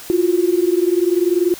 sine tone pair together, 342.3 / 362.7 Hz, F4 / F#4, -35 / -34 cents, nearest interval minor second, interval 101 cents, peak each -16 dBFS, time 0.1-1.54 s, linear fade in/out 0 ms, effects white hiss -36 dBFS RMS until 1.59 s

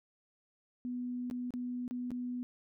sine tone with dropouts, 246.9 Hz, B3, in tune, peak -35 dBFS, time 0.85-2.43 s, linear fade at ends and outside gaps 0 ms, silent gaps 1.3-1.311 / 1.506-1.538 / 1.879-1.91 / 2.106-2.116 s, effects none

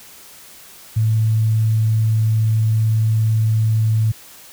sine tone, 110.3 Hz, A2, 5 cents sharp, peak -13 dBFS, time 0.96-4.12 s, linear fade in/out 10 ms, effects white hiss -42 dBFS RMS until 4.52 s

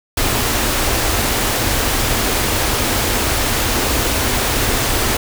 pink band-stop noise, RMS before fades -17 dBFS, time 0.17-5.17 s, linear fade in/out 5 ms, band 140 to 200 Hz, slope 96 dB/octave, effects none

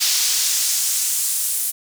brown noise with high-pass filter sweep, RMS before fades -20 dBFS, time 0-1.72 s, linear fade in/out 20 ms, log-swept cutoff 4900 to 10000 Hz, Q 1.3, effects none

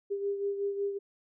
sine beating tone pair, 400 / 405.4 Hz, G4 / G#4, +35 / -42 cents, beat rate 5.4 Hz, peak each -30 / -38 dBFS, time 0.1-0.99 s, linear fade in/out 20 ms, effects none

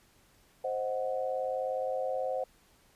sine chord, C diminished, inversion none, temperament equal, 523.3 / 622.3 / 740 Hz, C5 / Eb5 / Gb5, 0 / 0 / 0 cents, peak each -32 / -37 / -36 dBFS, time 0.64-2.44 s, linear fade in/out 5 ms, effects pink hiss -64 dBFS RMS until 2.95 s + resampled to 32000 Hz

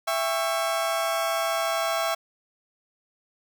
30% pulse chord, C# diminished, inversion first, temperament just, 665.2 / 798.3 / 1108.7 Hz, E5 / G5 / C#6, +16 / +31 / 0 cents, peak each -23 / -29 / -28 dBFS, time 0.07-2.15 s, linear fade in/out 10 ms, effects none

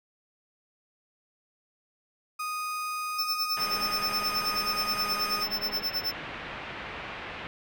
35% pulse tone, 1242 Hz, D#6, 3 cents flat, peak -29 dBFS, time 2.39-5.44 s, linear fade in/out 10 ms
square tone with tremolo, 5300 Hz, E8, 9 cents sharp, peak -26 dBFS, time 3.18-6.12 s, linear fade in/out 10 ms, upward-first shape sine, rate 9.4 Hz, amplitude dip 95%
white low-pass noise, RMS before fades -39 dBFS, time 3.57-7.47 s, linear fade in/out 0 ms, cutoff 2700 Hz, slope 24 dB/octave
click train, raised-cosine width 1 ms, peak -32 dBFS, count 454, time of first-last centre 3.62-5.819 s, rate 206 Hz
effects none

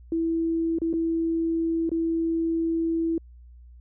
sine tone with dropouts, 329.3 Hz, E4, 2 cents flat, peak -22 dBFS, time 0.12-3.18 s, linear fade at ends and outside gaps 2 ms, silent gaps 0.786-0.817 / 0.93-0.937 / 1.893-1.916 s, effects added 60 Hz sine -45 dBFS peak until 3.8 s

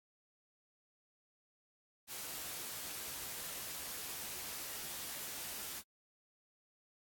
white noise with comb filter, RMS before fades -44 dBFS, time 2.07-5.83 s, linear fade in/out 50 ms, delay 14 ms, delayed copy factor +0.5, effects AAC 64 kbps

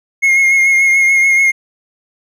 triangle tone with vibrato, 2151 Hz, C7, 47 cents sharp, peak -6 dBFS, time 0.22-1.52 s, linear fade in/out 20 ms, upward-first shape triangle, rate 6.9 Hz, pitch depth 31 cents each way, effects none

